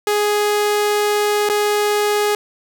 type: tone with dropouts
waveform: sawtooth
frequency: 416 Hz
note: G#4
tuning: 3 cents sharp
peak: -11 dBFS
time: 0.07-2.35 s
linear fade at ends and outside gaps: 2 ms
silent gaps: 1.49-1.497 s
effects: none